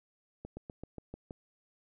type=slowing click train; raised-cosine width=2 ms; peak=-29 dBFS; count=7; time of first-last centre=0.45-1.308 s; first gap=120 ms; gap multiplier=1.07; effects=none